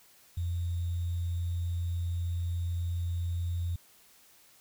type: tone with sample-and-hold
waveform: sine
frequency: 86.5 Hz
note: F2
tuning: 16 cents flat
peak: -29 dBFS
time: 0.37-3.76 s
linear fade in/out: 5 ms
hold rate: 3675 Hz
effects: white hiss -60 dBFS RMS until 4.6 s